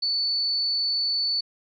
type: tone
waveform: sine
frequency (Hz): 4477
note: C#8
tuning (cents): +16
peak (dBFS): -22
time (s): 0.02-1.41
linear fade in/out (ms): 10
effects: none